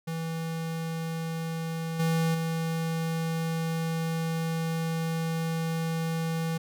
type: tone with level steps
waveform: square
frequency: 163.5 Hz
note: E3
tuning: 14 cents flat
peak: -31 / -24 / -28 dBFS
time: 0.07-6.58 s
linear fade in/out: 10 ms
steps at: 1.99 / 2.34 s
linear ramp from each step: 10 ms
effects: none